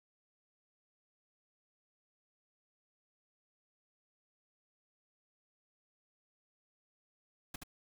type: noise with echo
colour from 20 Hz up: pink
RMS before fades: -42 dBFS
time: 7.54-7.56 s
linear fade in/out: 5 ms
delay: 75 ms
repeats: 1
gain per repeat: -4 dB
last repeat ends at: 7.635 s
effects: none